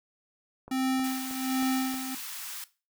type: click train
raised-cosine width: 1 ms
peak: -31 dBFS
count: 5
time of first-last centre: 0.68-1.942 s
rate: 3.17 Hz
type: tone with tremolo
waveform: square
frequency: 261.6 Hz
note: C4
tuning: in tune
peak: -25 dBFS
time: 0.71-2.15 s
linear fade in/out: 5 ms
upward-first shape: sine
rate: 1.3 Hz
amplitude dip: 70%
type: high-pass noise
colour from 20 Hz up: white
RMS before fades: -39 dBFS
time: 1.04-2.64 s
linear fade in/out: 2 ms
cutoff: 940 Hz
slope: 24 dB/octave
effects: noise-tail reverb RT60 0.3 s tail -17 dB re dry